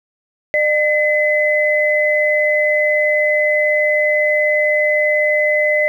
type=tone pair together; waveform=sine; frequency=603.1 / 2027 Hz; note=D5 / B6; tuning=+46 / +45 cents; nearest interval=octave + major sixth; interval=2099 cents; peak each=-15 dBFS; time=0.54-5.88 s; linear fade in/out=0 ms; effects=8-bit